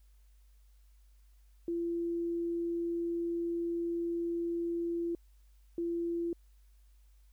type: tone bursts at uneven times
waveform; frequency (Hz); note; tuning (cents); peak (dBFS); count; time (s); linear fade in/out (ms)
sine; 340; F4; -46; -31; 2; 1.68-5.15 / 5.78-6.33; 2
effects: added 50 Hz sine -58 dBFS peak until 7.32 s + white hiss -75 dBFS RMS until 7.32 s